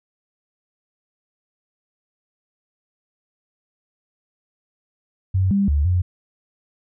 sine tone with pitch steps, 94.5 / 198.7 / 72.5 / 89.8 Hz, F#2 / G3 / D2 / F2, +37 / +24 / -22 / +49 cents, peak -15 dBFS, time 5.34-6.02 s, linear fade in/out 10 ms, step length 170 ms, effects none

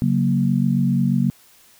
sine chord, F# major, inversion second, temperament equal, 138.59 / 185 / 233.1 Hz, C#3 / F#3 / A#3, 0 / 0 / 0 cents, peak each -20 dBFS, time 0.02-1.3 s, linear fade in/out 0 ms, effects white hiss -52 dBFS RMS until 1.79 s

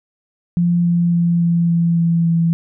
sine tone with pitch steps, 173.3 / 172.2 / 171.11 / 170.03 / 168.95 / 167.88 / 166.82 Hz, F3 / F3 / F3 / F3 / E3 / E3 / E3, -13 / -24 / -35 / -46 / +43 / +32 / +21 cents, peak -12 dBFS, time 0.57-2.53 s, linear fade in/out 0 ms, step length 280 ms, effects none

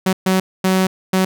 sawtooth tone bursts at uneven times, 187.8 Hz, F#3, 26 cents sharp, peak -9 dBFS, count 4, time 0.06-0.13 / 0.26-0.4 / 0.64-0.87 / 1.13-1.25 s, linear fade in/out 5 ms, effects none

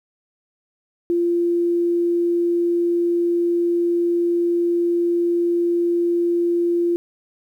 sine tone, 344.9 Hz, F4, 22 cents flat, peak -16 dBFS, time 1.1-6.96 s, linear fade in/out 0 ms, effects 9-bit

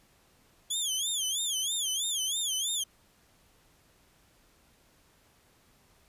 20% pulse tone with vibrato, 3322 Hz, G#7, in tune, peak -23 dBFS, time 0.7-2.84 s, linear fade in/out 10 ms, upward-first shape sine, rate 3.1 Hz, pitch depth 170 cents each way, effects pink hiss -64 dBFS RMS until 6.08 s + resampled to 32000 Hz

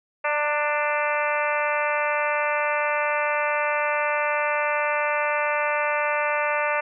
harmonic tone with a mistuned harmonic, 295.6 Hz, D4, 11 cents sharp, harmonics 2 / 3 / 4 / 5 / 6 / 7 / 8 / 9, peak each -26 / -28 / -29 / -30 / -31 / -31 / -32 / -33 dBFS, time 0.24-6.81 s, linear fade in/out 10 ms, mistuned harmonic 3, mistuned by +30 cents, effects none

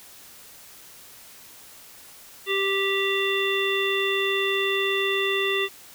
harmonic tone, 392 Hz, G4, in tune, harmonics 1 / 3 / 5 / 7 / 9, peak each -25 / -32 / -28 / -28 / -29 dBFS, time 2.46-5.69 s, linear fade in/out 50 ms, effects white hiss -47 dBFS RMS until 5.94 s

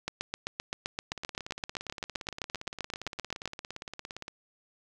two click trains, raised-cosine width 0.2 ms, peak -22 / -15 dBFS, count 56 / 27, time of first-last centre 1.12-4.281 / 0.08-3.457 s, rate 17.4 / 7.7 Hz, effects none

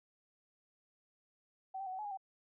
sine tone with pitch steps, 763 / 781 / 742 / 756 / 848 / 817 / 771 Hz, G5 / G5 / F#5 / F#5 / G#5 / G#5 / G5, -47 / -7 / +5 / +37 / +36 / -29 / -29 cents, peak -39 dBFS, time 1.74-2.174 s, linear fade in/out 10 ms, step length 62 ms, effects none

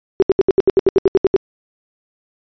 sine tone bursts, 385.5 Hz, G4, 29 cents flat, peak -7 dBFS, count 13, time 0.2-1.363 s, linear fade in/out 0 ms, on 23 ms, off 72 ms, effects resampled to 11025 Hz

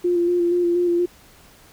sine tone with vibrato, 349.2 Hz, F4, in tune, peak -16 dBFS, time 0.04-1.06 s, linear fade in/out 10 ms, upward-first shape square, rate 4.2 Hz, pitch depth 20 cents each way, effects pink hiss -50 dBFS RMS until 1.72 s

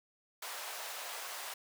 pink high-pass noise, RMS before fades -43 dBFS, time 0.42-1.54 s, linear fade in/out 5 ms, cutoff 610 Hz, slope 24 dB/octave, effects none

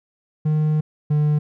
triangle tone pair in turn, 153.5 / 149.73 Hz, D#3 / D3, -23 / +34 cents, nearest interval unison, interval 43 cents, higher first, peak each -14 / -13 dBFS, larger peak second, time 0.45-0.81 / 1.1-1.39 s, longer first, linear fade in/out 10 ms, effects none

